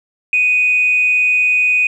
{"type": "tone with amplitude modulation", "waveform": "sine", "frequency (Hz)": 2489, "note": "D#7", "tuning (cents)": 0, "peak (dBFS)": -8, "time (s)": [0.33, 1.87], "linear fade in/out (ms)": 2, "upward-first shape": "sine", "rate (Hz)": 217, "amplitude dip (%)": 40, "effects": ["tanh soft clip ceiling -4 dBFS"]}